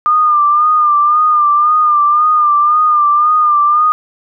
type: tone with vibrato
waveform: sine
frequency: 1205 Hz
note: D6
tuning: 44 cents sharp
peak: -7 dBFS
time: 0.06-3.92 s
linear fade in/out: 0 ms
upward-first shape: sine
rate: 1.9 Hz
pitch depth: 47 cents each way
effects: none